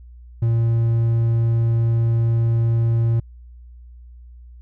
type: tone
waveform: triangle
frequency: 115.3 Hz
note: A#2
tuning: 19 cents flat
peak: -13 dBFS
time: 0.42-3.2 s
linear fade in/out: 5 ms
effects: added 60 Hz sine -39 dBFS peak until 4.61 s